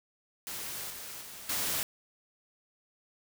white noise with level steps, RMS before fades -39 / -43 / -46 / -32 dBFS, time 0.47-1.83 s, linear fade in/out 0 ms, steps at 0.9 / 1.21 / 1.49 s, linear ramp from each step 5 ms, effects none

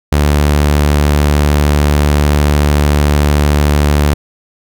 sawtooth tone, 73.42 Hz, D2, in tune, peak -4 dBFS, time 0.12-4.14 s, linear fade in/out 5 ms, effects none

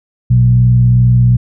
sine tone with frequency modulation, 121.1 Hz, B2, 34 cents flat, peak -5 dBFS, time 0.3-1.37 s, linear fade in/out 10 ms, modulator 62.6 Hz, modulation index 0.47, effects none

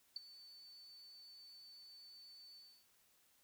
sine tone with ADSR envelope, 4504 Hz, C#8, 27 cents sharp, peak -38 dBFS, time 0.16-2.86 s, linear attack 3 ms, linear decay 16 ms, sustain -18 dB, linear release 290 ms, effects white hiss -73 dBFS RMS until 3.43 s

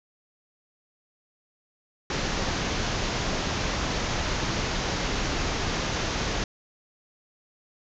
pink low-pass noise, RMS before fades -28 dBFS, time 2.1-6.44 s, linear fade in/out 2 ms, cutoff 6800 Hz, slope 96 dB/octave, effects none

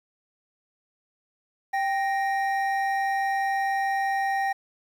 triangle tone pair together, 784 / 1864.7 Hz, G5 / A#6, 0 / 0 cents, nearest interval octave + minor third, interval 1500 cents, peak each -22 / -28 dBFS, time 1.73-4.53 s, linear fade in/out 10 ms, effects 9-bit

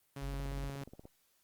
sawtooth tone with vibrato, 138.6 Hz, C#3, in tune, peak -37 dBFS, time 0.16-0.84 s, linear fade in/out 5 ms, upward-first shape sine, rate 8.4 Hz, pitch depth 9 cents each way
sine tone, 47.75 Hz, G1, 45 cents flat, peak -38 dBFS, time 0.21-0.7 s, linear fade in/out 20 ms
click train, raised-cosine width 2 ms, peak -36 dBFS, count 13, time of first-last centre 0.34-1.054 s, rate 16.8 Hz
effects white hiss -73 dBFS RMS until 1.43 s + Opus 32 kbps

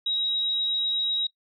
sine tone, 3823 Hz, A#7, 43 cents sharp, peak -23 dBFS, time 0.06-1.27 s, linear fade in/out 5 ms, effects noise-tail reverb RT60 0.1 s tail -21 dB re dry

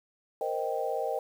sine chord, C minor seventh, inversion third, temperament equal, 466.2 / 523.3 / 622.3 / 784 Hz, Bb4 / C5 / Eb5 / G5, 0 / 0 / 0 / 0 cents, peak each -34 dBFS, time 0.41-1.19 s, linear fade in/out 2 ms, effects 9-bit

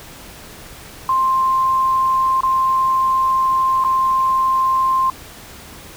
sine tone with dropouts, 1051 Hz, C6, 7 cents sharp, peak -13 dBFS, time 1.09-5.1 s, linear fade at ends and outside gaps 2 ms, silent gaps 2.407-2.433 / 3.84-3.847 s, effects pink hiss -38 dBFS RMS until 5.96 s

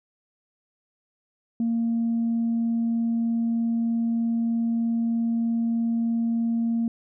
sine tone, 230.8 Hz, A#3, 17 cents flat, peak -20 dBFS, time 1.6-6.88 s, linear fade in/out 2 ms, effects tanh soft clip ceiling -18 dBFS

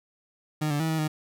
30% pulse tone with pitch steps, 153 / 145.7 / 160.6 / 159.2 / 153.9 Hz, D#3 / D3 / E3 / D#3 / D#3, -29 / -13 / -45 / +40 / -19 cents, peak -22 dBFS, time 0.61-1.08 s, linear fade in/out 10 ms, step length 94 ms, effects none

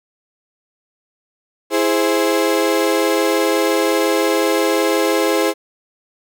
35% pulse chord, E augmented, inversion none, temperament equal, 329.6 / 415.3 / 523.3 Hz, E4 / G#4 / B#4, 0 / 0 / 0 cents, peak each -17 dBFS, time 1.7-5.54 s, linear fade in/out 50 ms, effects none

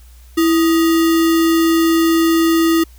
sine tone with sample-and-hold, 329.6 Hz, E4, in tune, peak -10 dBFS, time 0.37-2.84 s, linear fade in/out 10 ms, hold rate 1575 Hz, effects added 60 Hz sine -39 dBFS peak until 2.98 s + white hiss -51 dBFS RMS until 2.98 s

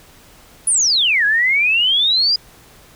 sine exponential two-way sweep, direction down then up, 10310 to 1637 to 4951 Hz, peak -12 dBFS, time 0.67-2.36 s, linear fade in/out 5 ms, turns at 1.25 s, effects pink hiss -46 dBFS RMS until 2.95 s

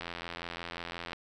click train, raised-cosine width 0.3 ms, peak -22 dBFS, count 97, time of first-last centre 0.01-1.131 s, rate 85.6 Hz, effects none

